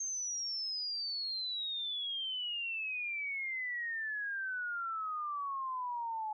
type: exponential sweep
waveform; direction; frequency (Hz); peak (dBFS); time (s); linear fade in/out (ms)
sine; down; 6410 to 850; -35; 0-6.33; 5
effects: none